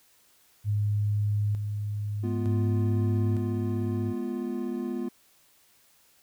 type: tone with tremolo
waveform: sine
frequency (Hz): 103.83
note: G#2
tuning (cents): 0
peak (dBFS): -23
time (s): 0.64-4.14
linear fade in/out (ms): 50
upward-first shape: square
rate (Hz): 0.55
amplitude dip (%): 45
type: chord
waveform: triangle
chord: F diminished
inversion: first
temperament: equal with one note detuned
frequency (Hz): 210.4 / 246.9 / 349.2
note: Ab3 / Cb4 / F4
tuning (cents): +23 / 0 / 0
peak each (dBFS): -33 / -30 / -32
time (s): 2.23-5.09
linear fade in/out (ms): 10
effects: white hiss -62 dBFS RMS until 6.22 s